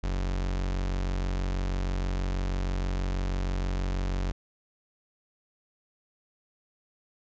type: tone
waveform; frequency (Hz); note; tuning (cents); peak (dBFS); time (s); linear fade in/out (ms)
40% pulse; 46.25; F#1; 0; -26; 0.03-4.32; 10
effects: resampled to 16000 Hz